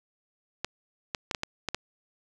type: clicks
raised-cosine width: 0.2 ms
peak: -12 dBFS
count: 7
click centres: 0.646 / 1.148 / 1.312 / 1.348 / 1.434 / 1.687 / 1.746 s
effects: none